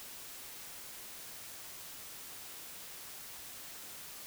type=silence; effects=white hiss -48 dBFS RMS until 4.26 s